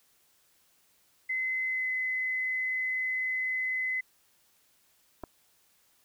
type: tone with pitch glide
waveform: sine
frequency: 2046 to 2031 Hz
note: C7 to B6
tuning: -39 to +48 cents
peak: -28 dBFS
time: 1.29-4.01 s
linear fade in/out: 10 ms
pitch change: -13 cents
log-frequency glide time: 1.67-1.88 s
type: clicks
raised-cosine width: 1 ms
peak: -26 dBFS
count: 2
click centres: 5.236 / 5.239 s
effects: white hiss -67 dBFS RMS until 6.04 s